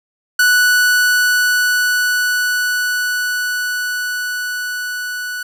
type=tone with level ramp; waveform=45% pulse; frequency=1480 Hz; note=F#6; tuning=in tune; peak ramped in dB=-9 to -22 dBFS; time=0.39-5.43 s; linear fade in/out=5 ms; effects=none